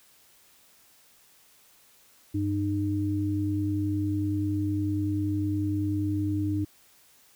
sine tone pair together, 98 / 304.7 Hz, G2 / D#4, 0 / -36 cents, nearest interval octave + minor sixth, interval 1964 cents, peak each -28 / -27 dBFS, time 2.34-6.65 s, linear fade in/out 10 ms, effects white hiss -59 dBFS RMS until 7.35 s

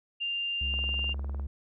sine tone, 2794 Hz, F7, in tune, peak -29 dBFS, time 0.2-1.14 s, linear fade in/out 20 ms
triangle tone with pitch glide, 68.5 to 69.26 Hz, C#2 to C#2, -20 to -1 cents, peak -29 dBFS, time 0.61-1.47 s, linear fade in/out 5 ms, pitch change +19 cents, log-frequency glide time 0.97-1.02 s
click train, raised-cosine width 1 ms, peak -30 dBFS, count 14, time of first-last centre 0.74-1.397 s, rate 19.8 Hz
effects none

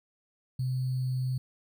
sine tone with sample-and-hold, 128.7 Hz, C3, 28 cents flat, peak -27 dBFS, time 0.59-1.38 s, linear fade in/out 5 ms, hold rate 4410 Hz, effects none

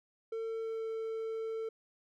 triangle tone with pitch glide, 449.7 to 446.6 Hz, A4 to A4, +38 to +26 cents, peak -33 dBFS, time 0.32-1.69 s, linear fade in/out 5 ms, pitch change -12 cents, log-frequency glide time 0.6-0.87 s, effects none

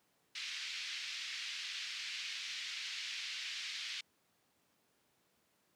pink band-pass noise, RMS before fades -43 dBFS, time 0.35-4.01 s, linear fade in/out 5 ms, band 2100 to 5200 Hz, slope 24 dB/octave, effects pink hiss -75 dBFS RMS until 5.75 s + high-pass 150 Hz 12 dB/octave

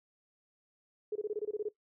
sine tone bursts, 423.9 Hz, G#4, 35 cents sharp, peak -31 dBFS, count 10, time 1.12-1.687 s, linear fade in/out 5 ms, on 36 ms, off 23 ms, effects noise-tail reverb RT60 0.1 s tail -18 dB re dry

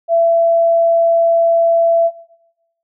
sine tone, 670 Hz, E5, 28 cents sharp, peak -9 dBFS, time 0.08-2.11 s, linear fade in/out 50 ms, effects noise-tail reverb RT60 1.0 s tail -21 dB re dry

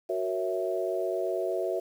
sine chord, F# dominant seventh, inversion none, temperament equal, 370 / 466.2 / 554.4 / 659.3 Hz, F#4 / A#4 / C#5 / E5, 0 / 0 / 0 / 0 cents, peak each -31 / -35 / -35 / -31 dBFS, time 0.09-1.8 s, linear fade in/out 10 ms, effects 9-bit

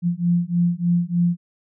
sine beating tone pair, 172 / 175.3 Hz, F3 / F3, -26 / +7 cents, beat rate 3.3 Hz, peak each -20 dBFS, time 0.02-1.37 s, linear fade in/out 50 ms, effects none

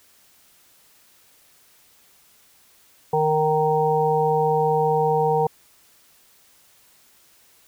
harmonic tone, 155 Hz, D#3, 6 cents flat, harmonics 1 / 3 / 5 / 6, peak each -26 / -20 / -22 / -25 dBFS, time 3.13-5.47 s, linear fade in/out 5 ms, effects white hiss -56 dBFS RMS until 7.67 s

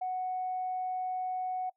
sine tone, 740 Hz, F#5, in tune, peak -30 dBFS, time 0.01-1.7 s, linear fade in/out 10 ms, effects noise-tail reverb RT60 0.1 s tail -20 dB re dry + tanh soft clip ceiling -26 dBFS

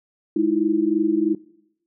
sine tone cluster, 208.2 / 314.7 / 337.7 Hz, G#3 / D#4 / E4, +5 / +20 / +42 cents, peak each -27 / -19 / -21 dBFS, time 0.36-1.35 s, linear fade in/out 5 ms, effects noise-tail reverb RT60 0.8 s tail -20 dB re dry

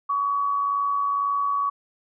sine tone with amplitude modulation, 1130 Hz, C#6, 33 cents sharp, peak -19 dBFS, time 0.09-1.7 s, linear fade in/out 10 ms, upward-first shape sine, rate 102 Hz, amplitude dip 40%, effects none

